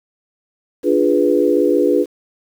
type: chord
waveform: sine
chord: D diminished seventh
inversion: none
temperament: equal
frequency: 293.7 / 349.2 / 415.3 / 493.9 Hz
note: D4 / F4 / Ab4 / Cb5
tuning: 0 / 0 / 0 / 0 cents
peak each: -17 dBFS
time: 0.83-2.06 s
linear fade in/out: 50 ms
effects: 7-bit